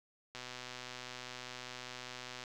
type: click train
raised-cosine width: 0.2 ms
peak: -27 dBFS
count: 262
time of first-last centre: 0.35-2.438 s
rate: 125 Hz
effects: none